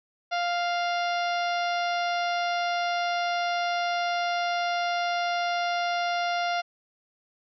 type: harmonic tone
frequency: 698.5 Hz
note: F5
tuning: in tune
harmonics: 1 / 2 / 3 / 4 / 5 / 6 / 7 / 8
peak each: -26 / -32 / -36 / -38 / -40 / -42 / -43 / -44 dBFS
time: 0.31-6.62 s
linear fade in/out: 20 ms
effects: none